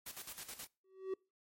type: noise with tremolo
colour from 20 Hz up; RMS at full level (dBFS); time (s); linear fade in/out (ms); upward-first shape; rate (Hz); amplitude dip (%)
white; -46; 0.06-0.67; 5; square; 9.4; 70
type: tone with exponential growth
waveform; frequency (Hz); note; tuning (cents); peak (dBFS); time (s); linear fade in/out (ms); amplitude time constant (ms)
triangle; 380.4; F#4; +48; -31; 0.84-1.14; 5; 64
effects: noise-tail reverb RT60 0.3 s tail -26 dB re dry + MP3 64 kbps